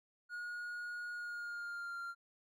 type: tone with pitch glide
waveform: triangle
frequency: 1442 to 1387.3 Hz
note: F#6 to F6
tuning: -45 to -12 cents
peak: -39 dBFS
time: 0.29-2.15 s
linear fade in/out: 50 ms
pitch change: -67 cents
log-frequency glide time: 1.12-1.99 s
effects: none